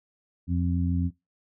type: harmonic tone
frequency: 87.31 Hz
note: F2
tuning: in tune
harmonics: 1 / 2 / 3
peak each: -25 / -28 / -30 dBFS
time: 0.47-1.11 s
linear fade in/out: 50 ms
effects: noise-tail reverb RT60 0.2 s tail -20 dB re dry